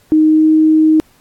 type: tone with pitch glide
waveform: sine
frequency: 311.1 to 313.3 Hz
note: D#4 to D#4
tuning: 0 to +12 cents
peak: -6 dBFS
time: 0.12-1 s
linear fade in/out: 0 ms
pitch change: +12 cents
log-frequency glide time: 0.27-0.48 s
effects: pink hiss -51 dBFS RMS until 1.2 s + AAC 64 kbps